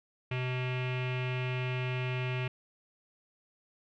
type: tone with low-pass filter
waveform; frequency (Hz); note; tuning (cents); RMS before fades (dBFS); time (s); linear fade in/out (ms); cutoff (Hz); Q
square; 126.9; B2; +47; -33; 0.31-2.48; 5; 2600; 5.2
effects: none